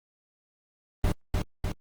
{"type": "noise with echo", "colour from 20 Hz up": "brown", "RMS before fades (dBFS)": -23, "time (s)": [1.04, 1.12], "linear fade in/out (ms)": 2, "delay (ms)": 300, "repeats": 2, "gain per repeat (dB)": -3, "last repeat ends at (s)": 1.72, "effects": ["Opus 24 kbps"]}